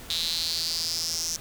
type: tone with high-pass filter sweep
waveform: sawtooth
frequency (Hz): 164.81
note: E3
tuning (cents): 0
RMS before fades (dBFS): -29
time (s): 0.1-1.36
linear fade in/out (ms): 0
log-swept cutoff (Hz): 3800 to 5800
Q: 6.7
effects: pink hiss -44 dBFS RMS until 1.4 s